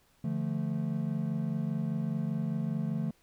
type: chord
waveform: triangle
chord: D minor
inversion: none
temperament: equal with one note detuned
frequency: 146.83 / 171.81 / 220 Hz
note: D3 / F3 / A3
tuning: 0 / -28 / 0 cents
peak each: -32 dBFS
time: 0.24-3.11 s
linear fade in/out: 5 ms
effects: pink hiss -67 dBFS RMS until 3.22 s